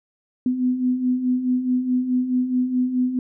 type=beating tone pair; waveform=sine; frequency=248.3 / 253 Hz; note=B3 / B3; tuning=+9 / +42 cents; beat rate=4.7 Hz; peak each=-26 / -19 dBFS; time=0.46-3.19 s; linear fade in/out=2 ms; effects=none